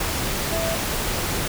sine tone in noise, 659.3 Hz, E5, in tune, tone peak -25 dBFS, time 0.52-0.75 s, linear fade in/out 5 ms, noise pink, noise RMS -25 dBFS, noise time 0-1.48 s, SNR -3 dB, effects none

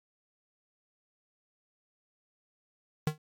square tone with exponential decay, 153.4 Hz, D#3, 24 cents flat, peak -23 dBFS, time 3.07-3.18 s, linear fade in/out 2 ms, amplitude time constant 22 ms, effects AAC 48 kbps

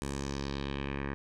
10% pulse tone with low-pass filter sweep, 69.3 Hz, C#2, in tune, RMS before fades -36 dBFS, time 0.02-1.14 s, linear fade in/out 0 ms, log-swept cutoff 9200 to 1800 Hz, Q 2.3, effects none

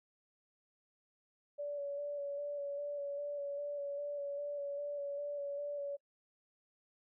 sine tone with vibrato, 573 Hz, D5, 43 cents flat, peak -37 dBFS, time 1.58-5.97 s, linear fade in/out 20 ms, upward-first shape square, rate 2.5 Hz, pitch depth 19 cents each way, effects noise-tail reverb RT60 0.1 s tail -24 dB re dry

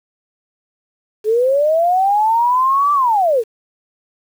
sine linear two-way sweep, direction up then down, 416.7 to 1174.7 to 416.7 Hz, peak -11 dBFS, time 1.24-3.44 s, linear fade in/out 50 ms, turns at 2.93 s, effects 7-bit

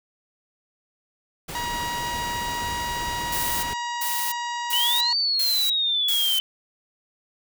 pink noise, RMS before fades -34 dBFS, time 1.48-3.74 s, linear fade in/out 10 ms
harmonic tone, 955 Hz, A#5, 42 cents sharp, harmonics 1 / 2 / 3 / 4 / 5 / 6 / 7 / 8, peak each -28 / -34 / -38 / -40 / -42 / -44 / -45 / -46 dBFS, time 1.55-5.13 s, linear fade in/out 2 ms
blue noise bursts, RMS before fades -28 dBFS, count 5, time 3.32-6.39 s, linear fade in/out 5 ms, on 310 ms, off 380 ms
sine exponential two-way sweep, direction up then down, 2887 to 4606 to 3046 Hz, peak -20 dBFS, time 4.73-6.4 s, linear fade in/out 0 ms, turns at 5.16 s
effects none

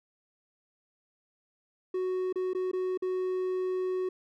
triangle tone with dropouts, 370 Hz, F#4, in tune, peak -26 dBFS, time 1.94-4.09 s, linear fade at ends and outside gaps 5 ms, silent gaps 2.327-2.357 / 2.534-2.548 / 2.715-2.732 / 2.975-3.022 s, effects none

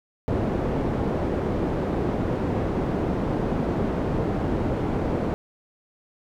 white low-pass noise, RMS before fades -25 dBFS, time 0.28-5.34 s, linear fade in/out 0 ms, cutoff 420 Hz, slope 12 dB/octave, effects none

